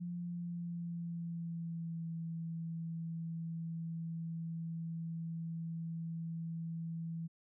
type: tone with pitch glide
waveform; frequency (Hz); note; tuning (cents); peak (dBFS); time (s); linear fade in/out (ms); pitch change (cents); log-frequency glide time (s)
sine; 174.5 to 164.99; F3 to E3; -1 to +2; -38; 0-7.28; 20; -97; 0.15-2.08
effects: none